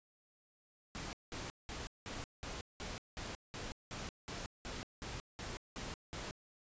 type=noise bursts; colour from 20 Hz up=pink; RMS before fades=-44 dBFS; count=15; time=0.95-6.31 s; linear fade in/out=0 ms; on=180 ms; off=190 ms; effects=resampled to 16000 Hz